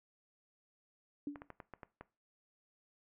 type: tone with exponential decay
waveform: sine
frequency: 288.8 Hz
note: D4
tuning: 29 cents flat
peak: -34 dBFS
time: 1.27-1.48 s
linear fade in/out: 2 ms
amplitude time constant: 44 ms
type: clicks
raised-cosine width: 0.5 ms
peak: -31 dBFS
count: 7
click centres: 1.358 / 1.419 / 1.503 / 1.602 / 1.737 / 1.832 / 2.01 s
effects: noise-tail reverb RT60 0.3 s tail -19 dB re dry + low-pass 2000 Hz 12 dB/octave